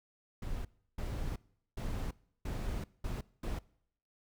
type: noise bursts at uneven times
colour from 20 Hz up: brown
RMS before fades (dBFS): -37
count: 6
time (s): 0.42-0.65 / 0.98-1.36 / 1.77-2.11 / 2.45-2.84 / 3.04-3.21 / 3.43-3.59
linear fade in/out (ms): 5
effects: noise-tail reverb RT60 0.7 s tail -23 dB re dry

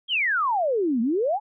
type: exponential two-way sweep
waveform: sine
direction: down then up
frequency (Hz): 3320 to 218.6 to 883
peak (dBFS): -20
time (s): 0.08-1.4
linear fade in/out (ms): 50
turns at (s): 1.01
effects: none

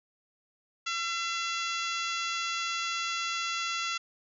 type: harmonic tone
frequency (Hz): 677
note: E5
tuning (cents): +46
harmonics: 2 / 3 / 4 / 5 / 6 / 7 / 8 / 9 / 10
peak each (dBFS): -34 / -39 / -36 / -38 / -42 / -42 / -47 / -44 / -45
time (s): 0.86-3.98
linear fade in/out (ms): 10
effects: none

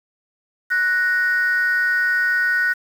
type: tone pair together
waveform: sine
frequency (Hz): 1480 / 1864.7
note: F#6 / A#6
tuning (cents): 0 / 0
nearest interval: major third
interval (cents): 400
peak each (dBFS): -16 / -20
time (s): 0.7-2.74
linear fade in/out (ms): 20
effects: tanh soft clip ceiling -11 dBFS + 7-bit

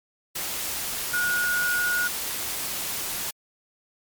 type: tone in noise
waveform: sine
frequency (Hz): 1447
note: F#6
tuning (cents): -39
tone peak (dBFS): -22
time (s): 1.13-2.08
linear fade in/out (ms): 10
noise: white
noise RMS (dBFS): -30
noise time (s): 0.35-3.31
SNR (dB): +5
effects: MP3 96 kbps

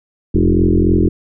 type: tone with frequency modulation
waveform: sine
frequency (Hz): 198.7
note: G3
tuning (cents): +24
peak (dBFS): -9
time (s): 0.34-1.09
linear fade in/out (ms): 10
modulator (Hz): 43.4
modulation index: 4.2
effects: none

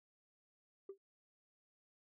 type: tone with exponential decay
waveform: sine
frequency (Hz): 392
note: G4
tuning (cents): 0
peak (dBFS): -40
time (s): 0.89-0.98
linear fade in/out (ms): 5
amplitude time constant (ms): 19
effects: tanh soft clip ceiling -42 dBFS

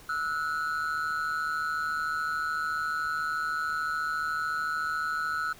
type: ring-modulated tone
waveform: triangle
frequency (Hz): 1388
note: F6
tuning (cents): -11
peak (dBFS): -23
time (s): 0.09-5.53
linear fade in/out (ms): 5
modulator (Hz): 76.9
effects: pink hiss -52 dBFS RMS until 5.59 s

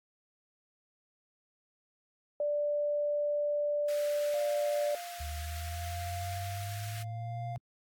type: tone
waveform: sine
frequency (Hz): 587.3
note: D5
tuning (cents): 0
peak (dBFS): -28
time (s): 2.4-4.95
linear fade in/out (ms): 2
type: high-pass noise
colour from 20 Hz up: pink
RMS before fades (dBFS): -47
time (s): 3.88-7.03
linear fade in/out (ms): 5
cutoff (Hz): 1300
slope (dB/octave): 48
type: tone with tremolo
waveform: triangle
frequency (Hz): 699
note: F5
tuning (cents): +1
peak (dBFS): -36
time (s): 4.34-7.56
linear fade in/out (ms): 0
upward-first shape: sine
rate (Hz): 0.67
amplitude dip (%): 60
type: exponential sweep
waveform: sine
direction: up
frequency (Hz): 73.42 to 123.2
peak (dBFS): -36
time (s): 5.2-7.58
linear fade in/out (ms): 5
effects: AAC 64 kbps

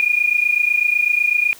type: tone pair together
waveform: sine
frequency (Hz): 2422 / 2450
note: D#7 / D#7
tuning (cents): -47 / -27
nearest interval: unison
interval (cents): 20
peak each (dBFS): -17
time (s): 0-1.53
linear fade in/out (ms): 0
effects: white hiss -43 dBFS RMS until 1.59 s

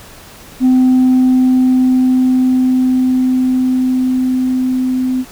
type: tone with level ramp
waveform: sine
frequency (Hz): 256.1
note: C4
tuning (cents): -37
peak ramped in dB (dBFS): -4 to -12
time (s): 0.6-5.25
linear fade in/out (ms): 50
effects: tanh soft clip ceiling -5 dBFS + pink hiss -37 dBFS RMS until 5.31 s

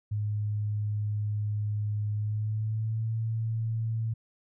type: tone with pitch glide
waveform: sine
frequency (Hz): 104.9 to 112.43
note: G#2 to A2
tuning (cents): +18 to +38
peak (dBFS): -27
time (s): 0.11-4.14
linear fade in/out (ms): 10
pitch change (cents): +120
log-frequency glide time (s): 2.13-3.13
effects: none

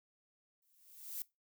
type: noise with exponential growth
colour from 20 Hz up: violet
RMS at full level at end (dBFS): -39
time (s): 0.62-1.22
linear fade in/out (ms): 2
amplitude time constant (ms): 130
effects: noise-tail reverb RT60 0.2 s tail -20 dB re dry

